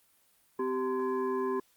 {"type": "tone with frequency modulation", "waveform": "sine", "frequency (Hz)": 388.8, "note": "G4", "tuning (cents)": -14, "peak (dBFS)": -28, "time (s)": [0.59, 1.6], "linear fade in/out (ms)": 5, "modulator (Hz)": 646, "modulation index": 0.93, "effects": ["white hiss -67 dBFS RMS until 1.76 s", "Opus 32 kbps"]}